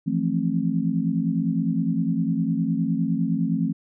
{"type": "chord", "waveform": "sine", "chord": "F major seventh", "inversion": "third", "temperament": "equal with one note detuned", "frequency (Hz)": [164.81, 174.61, 220, 265.6], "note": ["E3", "F3", "A3", "C4"], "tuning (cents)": [0, 0, 0, 26], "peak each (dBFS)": -26, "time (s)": [0.06, 3.73], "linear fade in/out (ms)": 20, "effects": []}